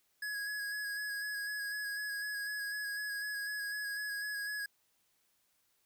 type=tone with vibrato; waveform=square; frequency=1671 Hz; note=G#6; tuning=10 cents sharp; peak=-37 dBFS; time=0.22-4.66 s; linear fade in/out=5 ms; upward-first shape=square; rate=4 Hz; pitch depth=19 cents each way; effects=white hiss -75 dBFS RMS until 5.85 s